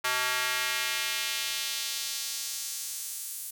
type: tone with high-pass filter sweep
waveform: square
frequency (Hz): 126.3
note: B2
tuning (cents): +39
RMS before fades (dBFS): -32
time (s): 0.04-3.51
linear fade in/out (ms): 10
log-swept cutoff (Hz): 1300 to 10000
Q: 1.1
effects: none